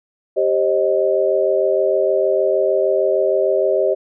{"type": "chord", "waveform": "sine", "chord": "C minor", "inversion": "second", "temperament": "equal with one note detuned", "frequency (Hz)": [392, 535.8, 622.3], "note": ["G4", "C5", "Eb5"], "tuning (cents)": [0, 41, 0], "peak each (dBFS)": -18, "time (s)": [0.36, 3.95], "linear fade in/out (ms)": 20, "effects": []}